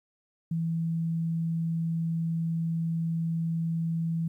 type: tone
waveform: sine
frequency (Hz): 164.81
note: E3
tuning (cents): 0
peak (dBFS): -26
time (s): 0.51-4.28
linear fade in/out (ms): 5
effects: 11-bit